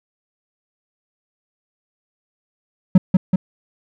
triangle tone with echo, 185 Hz, F#3, in tune, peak -3 dBFS, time 2.95-2.98 s, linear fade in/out 5 ms, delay 190 ms, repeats 2, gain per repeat -3 dB, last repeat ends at 3.36 s, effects none

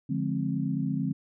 sine chord, D half-diminished seventh, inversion none, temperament just, 146.83 / 176.2 / 211.4 / 264.3 Hz, D3 / F3 / Ab3 / C4, 0 / +16 / +31 / +18 cents, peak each -31 / -32 / -33 / -31 dBFS, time 0.09-1.13 s, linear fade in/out 10 ms, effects none

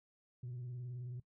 sine tone with vibrato, 123.47 Hz, B2, in tune, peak -40 dBFS, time 0.43-1.2 s, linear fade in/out 5 ms, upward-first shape square, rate 19 Hz, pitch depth 44 cents each way, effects noise-tail reverb RT60 0.1 s tail -19 dB re dry + tanh soft clip ceiling -40 dBFS

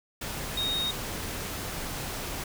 sine tone in noise, 3729 Hz, A#7, in tune, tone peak -27 dBFS, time 0.57-0.91 s, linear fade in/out 5 ms, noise pink, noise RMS -35 dBFS, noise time 0.21-2.44 s, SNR +5 dB, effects none

